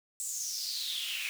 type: noise with high-pass filter sweep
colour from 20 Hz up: pink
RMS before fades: -36 dBFS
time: 0.2-1.29 s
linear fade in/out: 0 ms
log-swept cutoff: 7900 to 2400 Hz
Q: 6.2
effects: none